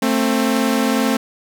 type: tone pair together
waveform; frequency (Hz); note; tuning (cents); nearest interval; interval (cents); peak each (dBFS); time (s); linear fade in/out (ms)
sawtooth; 222.4 / 264.5; A3 / C4; +19 / +19; minor third; 300; -14; 0.02-1.17; 5
effects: none